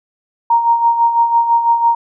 sine tone with tremolo, 932.3 Hz, A#5, in tune, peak -7 dBFS, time 0.5-1.95 s, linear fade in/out 5 ms, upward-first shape sine, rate 6 Hz, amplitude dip 60%, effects none

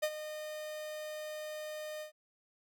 45% pulse tone with ADSR envelope, 612 Hz, D#5, 29 cents flat, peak -28 dBFS, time 0.02-2.12 s, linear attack 16 ms, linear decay 58 ms, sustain -12 dB, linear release 110 ms, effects none

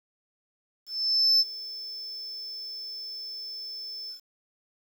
sine tone with ADSR envelope, 5274 Hz, E8, in tune, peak -15 dBFS, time 0.86-4.21 s, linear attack 540 ms, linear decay 37 ms, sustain -20 dB, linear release 110 ms, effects tanh soft clip ceiling -16 dBFS + 9-bit

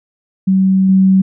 sine tone with level steps, 190.3 Hz, F#3, 49 cents sharp, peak -8 / -6 dBFS, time 0.47-1.22 s, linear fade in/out 10 ms, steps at 0.89 s, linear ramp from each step 2 ms, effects none

